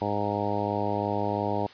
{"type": "harmonic tone", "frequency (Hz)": 102.9, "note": "G#2", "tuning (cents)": -16, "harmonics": [1, 2, 3, 4, 5, 6, 7, 8, 9], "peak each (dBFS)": [-34, -34, -34, -34, -34, -34, -34, -34, -34], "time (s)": [0.01, 1.67], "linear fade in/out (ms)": 10, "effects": ["white hiss -49 dBFS RMS until 1.73 s", "resampled to 11025 Hz"]}